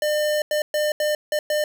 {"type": "tone bursts at uneven times", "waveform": "square", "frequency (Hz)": 602, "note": "D5", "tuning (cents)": 43, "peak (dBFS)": -20, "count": 6, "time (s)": [[0.02, 0.42], [0.51, 0.62], [0.74, 0.92], [1, 1.15], [1.32, 1.39], [1.5, 1.64]], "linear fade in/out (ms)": 2, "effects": []}